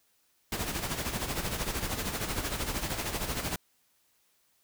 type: noise with tremolo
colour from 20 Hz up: pink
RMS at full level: -31 dBFS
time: 0.52-3.56 s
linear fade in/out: 2 ms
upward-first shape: sine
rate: 13 Hz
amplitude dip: 60%
effects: white hiss -70 dBFS RMS until 4.63 s